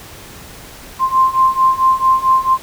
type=beating tone pair; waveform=sine; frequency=1046 / 1050.5 Hz; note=C6 / C6; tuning=-1 / +7 cents; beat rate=4.5 Hz; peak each=-14 / -12 dBFS; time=0.99-2.58 s; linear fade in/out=50 ms; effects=pink hiss -36 dBFS RMS until 2.62 s